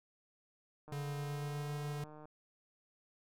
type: click train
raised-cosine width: 1 ms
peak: -40 dBFS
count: 210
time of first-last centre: 0.88-2.255 s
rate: 152 Hz
type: tone with pitch glide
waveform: square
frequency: 142.8 to 145.55 Hz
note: D3 to D3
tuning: -48 to -15 cents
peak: -39 dBFS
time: 0.92-2.04 s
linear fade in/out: 2 ms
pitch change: +33 cents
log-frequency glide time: 1.16-1.73 s
effects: none